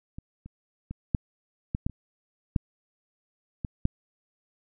clicks, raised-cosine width 5 ms, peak -26 / -30 / -23 / -10 / -15 / -13 / -29 / -10 / -18 / -10 dBFS, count 10, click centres 0.185 / 0.46 / 0.91 / 1.148 / 1.749 / 1.865 / 1.897 / 2.562 / 3.648 / 3.854 s, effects none

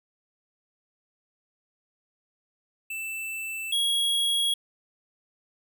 square tone pair in turn, 2653 / 3312 Hz, E7 / G#7, +10 / -5 cents, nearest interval major third, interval 385 cents, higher second, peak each -32 / -23 dBFS, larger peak second, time 2.9-3.72 / 3.72-4.54 s, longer neither, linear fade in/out 5 ms, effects none

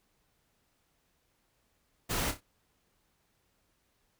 pink noise with echo, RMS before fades -32 dBFS, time 2.09-2.32 s, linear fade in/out 20 ms, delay 30 ms, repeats 3, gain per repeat -9 dB, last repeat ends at 2.41 s, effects pink hiss -74 dBFS RMS until 4.19 s

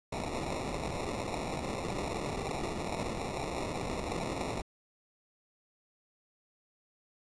blue noise with sample-and-hold, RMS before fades -36 dBFS, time 0.12-4.62 s, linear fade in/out 5 ms, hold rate 1575 Hz, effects resampled to 22050 Hz

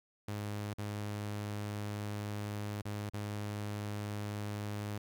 sawtooth tone with dropouts, 103.83 Hz, G#2, in tune, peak -33 dBFS, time 0.28-4.98 s, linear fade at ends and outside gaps 5 ms, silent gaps 0.737-0.783 / 2.818-2.853 / 3.097-3.135 s, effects 12-bit

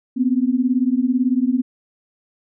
sine beating tone pair, 244.4 / 262.4 Hz, B3 / C4, -18 / +5 cents, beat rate 18 Hz, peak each -18 dBFS, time 0.16-1.62 s, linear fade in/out 20 ms, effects none

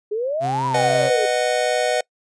sine exponential two-way sweep, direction up then down, 407.8 to 1000 to 407.8 Hz, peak -20 dBFS, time 0.11-1.26 s, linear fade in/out 10 ms, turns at 0.66 s
sawtooth tone with vibrato, 131.9 Hz, C3, 14 cents sharp, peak -21 dBFS, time 0.4-1.11 s, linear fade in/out 50 ms, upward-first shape square, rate 2.2 Hz, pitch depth 16 cents each way
square chord, B major, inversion none, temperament just, 493.9 / 617.4 / 740.8 Hz, B4 / D#5 / F#5, 0 / -14 / +2 cents, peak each -23 / -22 / -24 dBFS, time 0.74-2.01 s, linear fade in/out 5 ms
effects noise-tail reverb RT60 0.1 s tail -25 dB re dry + resampled to 22050 Hz

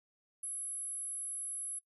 sine tone, 10850 Hz, E9, 49 cents sharp, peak -37 dBFS, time 0.43-1.79 s, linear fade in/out 5 ms, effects noise-tail reverb RT60 0.1 s tail -17 dB re dry

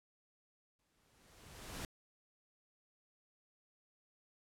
pink noise with exponential growth, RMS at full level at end -43 dBFS, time 0.79-1.85 s, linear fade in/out 1 ms, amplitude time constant 230 ms, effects low-pass 12000 Hz 12 dB/octave

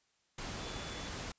sine tone in noise, 3456 Hz, A7, 32 cents flat, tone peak -51 dBFS, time 0.6-1.09 s, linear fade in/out 5 ms, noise pink, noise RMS -42 dBFS, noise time 0.38-1.32 s, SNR -12 dB, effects white hiss -75 dBFS RMS until 1.38 s + resampled to 16000 Hz

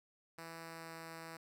5% pulse tone with pitch glide, 164.81 to 163.77 Hz, E3 to E3, 0 to -11 cents, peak -36 dBFS, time 0.38-1.37 s, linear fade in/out 5 ms, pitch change -11 cents, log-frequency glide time 0.59-0.94 s, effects none

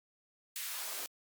white noise with high-pass filter sweep, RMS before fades -40 dBFS, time 0.56-1.06 s, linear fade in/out 0 ms, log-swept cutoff 2200 to 320 Hz, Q 1.1, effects Opus 48 kbps

